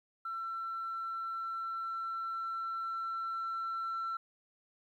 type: tone with level ramp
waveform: sine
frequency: 1345 Hz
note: E6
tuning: 34 cents sharp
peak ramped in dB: -35 to -32 dBFS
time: 0.25-4.17 s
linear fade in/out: 5 ms
effects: tanh soft clip ceiling -32 dBFS + 12-bit